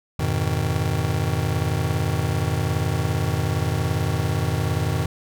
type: chord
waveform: square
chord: F half-diminished seventh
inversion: none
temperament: just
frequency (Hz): 87.31 / 104.77 / 125.72 / 157.15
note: F2 / Ab2 / Cb3 / Eb3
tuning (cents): 0 / +16 / +31 / +18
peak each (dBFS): -27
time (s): 0.19-5.06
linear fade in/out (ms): 5
effects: none